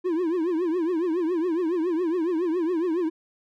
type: tone with vibrato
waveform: triangle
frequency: 340.2 Hz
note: F4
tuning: 45 cents flat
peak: -20 dBFS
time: 0.04-3.1 s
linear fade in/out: 20 ms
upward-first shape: triangle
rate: 7.2 Hz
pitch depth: 180 cents each way
effects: none